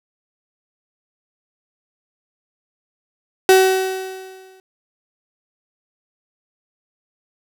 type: tone with exponential decay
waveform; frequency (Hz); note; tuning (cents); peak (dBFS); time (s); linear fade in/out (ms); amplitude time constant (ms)
35% pulse; 377.9; F#4; +37; -5; 3.49-4.6; 1; 240
effects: none